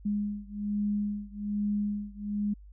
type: beating tone pair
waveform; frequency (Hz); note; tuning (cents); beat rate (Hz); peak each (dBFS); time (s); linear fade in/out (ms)
sine; 205.8 / 207; G#3 / G#3; -16 / -5; 1.2; -31 / -32; 0.05-2.54; 10
effects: added 50 Hz sine -47 dBFS peak until 2.72 s